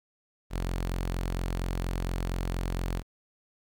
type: tone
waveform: sawtooth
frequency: 44.28 Hz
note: F1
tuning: 25 cents sharp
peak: -25 dBFS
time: 0.5-3.03 s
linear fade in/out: 50 ms
effects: 11-bit